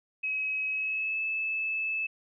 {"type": "tone with pitch glide", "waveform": "sine", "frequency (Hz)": [2553, 2614], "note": ["D#7", "E7"], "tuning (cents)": [44, -15], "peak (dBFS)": -28, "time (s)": [0.23, 2.07], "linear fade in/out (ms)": 10, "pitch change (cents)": 41, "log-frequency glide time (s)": [0.69, 1.22], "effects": []}